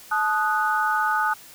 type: chord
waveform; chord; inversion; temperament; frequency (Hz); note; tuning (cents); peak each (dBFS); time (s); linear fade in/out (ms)
sine; D# diminished; second; equal with one note detuned; 865.4 / 1244.5 / 1480; A5 / D#6 / F#6; -29 / 0 / 0; -24; 0.11-1.34; 10
effects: white hiss -46 dBFS RMS until 1.54 s